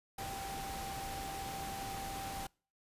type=tone in noise; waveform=sine; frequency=784 Hz; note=G5; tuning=in tune; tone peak=-42 dBFS; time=0.18-2.47 s; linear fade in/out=5 ms; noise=pink; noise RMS=-44 dBFS; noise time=0.18-2.47 s; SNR=-1 dB; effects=noise-tail reverb RT60 0.4 s tail -26 dB re dry + resampled to 32000 Hz